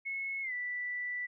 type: tone with pitch glide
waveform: sine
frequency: 2187 to 1971 Hz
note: C#7 to B6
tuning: -24 to -4 cents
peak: -34 dBFS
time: 0.05-1.27 s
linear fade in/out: 20 ms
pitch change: -180 cents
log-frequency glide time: 0.42-0.53 s
effects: none